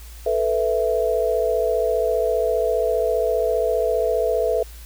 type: chord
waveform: sine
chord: A suspended second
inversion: none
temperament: just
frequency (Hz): 440 / 495 / 660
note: A4 / B4 / E5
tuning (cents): 0 / +4 / +2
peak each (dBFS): -22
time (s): 0.26-4.63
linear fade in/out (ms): 5
effects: added 57 Hz sine -37 dBFS peak until 4.85 s + white hiss -46 dBFS RMS until 4.85 s